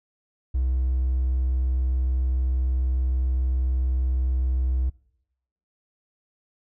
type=tone with hard clipping; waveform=triangle; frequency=63.8 Hz; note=C2; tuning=43 cents flat; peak=-21 dBFS; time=0.54-4.9 s; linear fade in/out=10 ms; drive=4 dB; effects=noise-tail reverb RT60 0.8 s tail -23 dB re dry